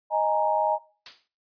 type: chord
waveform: sine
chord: D# suspended fourth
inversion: none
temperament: equal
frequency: 622.3 / 830.6 / 932.3 Hz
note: D#5 / G#5 / A#5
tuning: 0 / 0 / 0 cents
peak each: -25 dBFS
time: 0.1-0.79 s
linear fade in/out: 50 ms
type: noise with exponential decay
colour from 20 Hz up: blue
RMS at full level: -30 dBFS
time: 1.06-1.28 s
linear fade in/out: 2 ms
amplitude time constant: 47 ms
effects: noise-tail reverb RT60 0.4 s tail -21 dB re dry + resampled to 11025 Hz